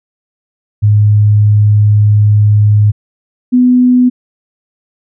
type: tone pair in turn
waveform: sine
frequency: 104.8 / 249.3 Hz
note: G#2 / B3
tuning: +16 / +16 cents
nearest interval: octave + minor third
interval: 1500 cents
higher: second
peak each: -4 dBFS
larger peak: neither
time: 0.82-2.92 / 3.52-4.1 s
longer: first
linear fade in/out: 20 ms
effects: none